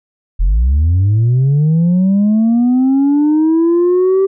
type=linear sweep; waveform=sine; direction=up; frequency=38.89 to 390.4 Hz; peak=-6 dBFS; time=0.39-4.27 s; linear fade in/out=20 ms; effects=tanh soft clip ceiling -7 dBFS